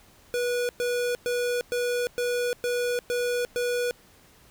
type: tone bursts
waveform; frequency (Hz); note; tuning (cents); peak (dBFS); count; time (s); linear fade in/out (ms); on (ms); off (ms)
square; 486.9; B4; -25; -25; 8; 0.34-3.91; 0; 350; 110
effects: pink hiss -56 dBFS RMS until 4.5 s